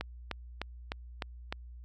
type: click train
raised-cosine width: 0.3 ms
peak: -18 dBFS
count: 6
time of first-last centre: 0.01-1.525 s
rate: 3.3 Hz
effects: added 60 Hz sine -45 dBFS peak until 1.84 s